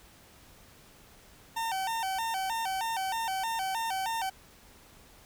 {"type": "tone with vibrato", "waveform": "40% pulse", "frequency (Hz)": 834, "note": "G#5", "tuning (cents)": 7, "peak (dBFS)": -29, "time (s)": [1.56, 4.3], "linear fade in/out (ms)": 10, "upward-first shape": "square", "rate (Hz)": 3.2, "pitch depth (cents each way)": 150, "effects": ["pink hiss -56 dBFS RMS until 5.25 s"]}